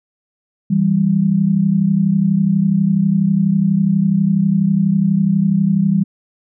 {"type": "tone pair together", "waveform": "sine", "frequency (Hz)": [164.81, 196.96], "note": ["E3", "G3"], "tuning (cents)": [0, 8], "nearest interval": "minor third", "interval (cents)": 308, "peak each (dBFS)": [-16, -13], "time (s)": [0.7, 6.04], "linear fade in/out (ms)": 10, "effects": []}